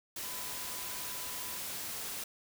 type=tone in noise; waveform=sine; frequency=1000 Hz; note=B5; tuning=21 cents sharp; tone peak=-51 dBFS; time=0.23-1.58 s; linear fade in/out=5 ms; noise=white; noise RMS=-40 dBFS; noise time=0.16-2.24 s; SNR=-14 dB; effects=none